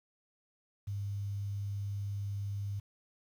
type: tone with quantisation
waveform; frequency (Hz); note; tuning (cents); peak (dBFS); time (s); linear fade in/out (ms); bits
sine; 100.5; G2; +44; -34; 0.87-2.8; 10; 10
effects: none